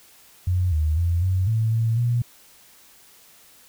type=tone with pitch steps; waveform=sine; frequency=90.5 / 77.3 / 85.7 / 93.1 / 111.4 / 113.4 / 119.8 Hz; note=F#2 / D#2 / F2 / F#2 / A2 / A#2 / A#2; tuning=-38 / -11 / -32 / +11 / +22 / -47 / +48 cents; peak=-18 dBFS; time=0.47-2.22 s; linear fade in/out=5 ms; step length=250 ms; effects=white hiss -52 dBFS RMS until 3.68 s